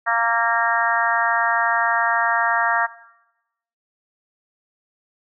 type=harmonic tone with a mistuned harmonic; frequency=231.8 Hz; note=A#3; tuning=10 cents flat; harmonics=3 / 4 / 5 / 6 / 7 / 8; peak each=-24 / -24 / -24 / -24 / -24 / -24 dBFS; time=0.06-2.87 s; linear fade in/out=20 ms; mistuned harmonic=6; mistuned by=-18 cents; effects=noise-tail reverb RT60 0.9 s tail -17 dB re dry